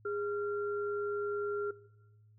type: tone pair together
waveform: sine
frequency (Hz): 410 / 1379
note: G#4 / F6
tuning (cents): -22 / -22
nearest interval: octave + major sixth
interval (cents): 2100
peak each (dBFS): -34 / -39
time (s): 0.05-1.71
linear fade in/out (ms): 5
effects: noise-tail reverb RT60 1.0 s tail -19 dB re dry + added 107 Hz sine -59 dBFS peak until 2.38 s